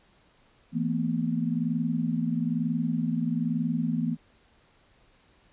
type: chord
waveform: sine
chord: E suspended fourth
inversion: none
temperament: equal with one note detuned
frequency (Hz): 164.81 / 225.8 / 246.9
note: E3 / A3 / B3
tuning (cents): 0 / +45 / 0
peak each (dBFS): -29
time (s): 0.72-4.17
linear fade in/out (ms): 50
effects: pink hiss -62 dBFS RMS until 5.52 s + resampled to 8000 Hz